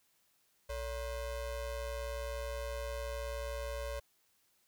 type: ring-modulated tone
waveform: square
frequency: 253.4 Hz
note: B3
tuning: 45 cents sharp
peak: -35 dBFS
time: 0.69-4 s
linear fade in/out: 10 ms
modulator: 313 Hz
effects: white hiss -73 dBFS RMS until 4.67 s